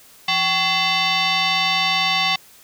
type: tone with frequency modulation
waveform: sine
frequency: 769 Hz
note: G5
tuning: 33 cents flat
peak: -16 dBFS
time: 0.28-2.36 s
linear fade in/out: 5 ms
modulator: 942 Hz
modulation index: 4.1
effects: white hiss -48 dBFS RMS until 2.63 s